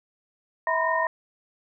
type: tone cluster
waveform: sine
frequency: 648 / 971 / 1016 / 1843 Hz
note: E5 / B5 / B5 / A#6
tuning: -30 / -30 / +49 / -20 cents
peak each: -27 dBFS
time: 0.67-1.07 s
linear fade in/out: 2 ms
effects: none